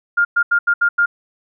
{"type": "tone bursts at uneven times", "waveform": "sine", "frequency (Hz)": 1408, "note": "F6", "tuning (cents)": 14, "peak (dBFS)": -11, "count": 6, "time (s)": [[0.17, 0.25], [0.36, 0.43], [0.51, 0.59], [0.67, 0.74], [0.81, 0.89], [0.98, 1.06]], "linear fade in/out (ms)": 10, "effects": []}